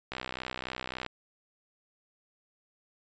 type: click train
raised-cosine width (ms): 0.3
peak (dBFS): -19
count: 61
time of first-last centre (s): 0.12-1.063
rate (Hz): 63.6
effects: resampled to 16000 Hz